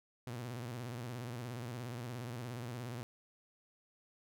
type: tone with vibrato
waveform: sawtooth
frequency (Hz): 120.7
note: B2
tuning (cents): -39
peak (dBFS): -37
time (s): 0.27-3.03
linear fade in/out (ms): 0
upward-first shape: square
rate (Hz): 17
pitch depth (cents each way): 86
effects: none